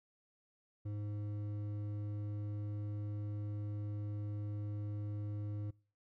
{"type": "tone with hard clipping", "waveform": "triangle", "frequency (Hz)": 103.83, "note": "G#2", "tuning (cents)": 0, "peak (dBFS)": -40, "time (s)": [0.85, 5.71], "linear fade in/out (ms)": 10, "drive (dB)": 12, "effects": ["noise-tail reverb RT60 0.4 s tail -24 dB re dry"]}